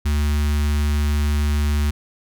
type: tone with notch filter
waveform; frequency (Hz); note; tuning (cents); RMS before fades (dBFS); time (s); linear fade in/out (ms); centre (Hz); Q
square; 73.3; D2; -3; -19; 0.05-1.91; 10; 560; 0.58
effects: none